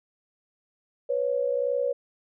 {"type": "tone pair together", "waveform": "sine", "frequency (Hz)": [493.9, 556], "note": ["B4", "C#5"], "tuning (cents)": [0, 5], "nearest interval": "major second", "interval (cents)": 205, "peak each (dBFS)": -26, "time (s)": [1.09, 1.93], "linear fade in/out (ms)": 10, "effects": []}